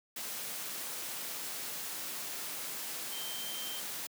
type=tone in noise; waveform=sine; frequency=3136 Hz; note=G7; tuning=in tune; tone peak=-42 dBFS; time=3.12-3.8 s; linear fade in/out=5 ms; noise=white; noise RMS=-40 dBFS; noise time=0.16-4.07 s; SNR=-5 dB; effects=high-pass 150 Hz 12 dB/octave